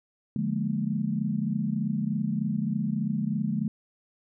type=chord; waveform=sine; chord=Bb dominant seventh; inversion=first; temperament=just; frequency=145.68 / 174.81 / 209.8 / 233.1 Hz; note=D3 / F3 / Ab3 / Bb3; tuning=-14 / +2 / +18 / 0 cents; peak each=-32 / -32 / -28 / -33 dBFS; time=0.36-3.68 s; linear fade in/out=2 ms; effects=none